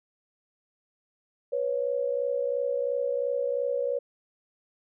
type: tone pair together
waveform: sine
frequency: 491.1 / 554 Hz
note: B4 / C#5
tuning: -10 / -1 cents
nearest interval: major second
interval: 209 cents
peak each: -28 dBFS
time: 1.52-3.99 s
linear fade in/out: 10 ms
effects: none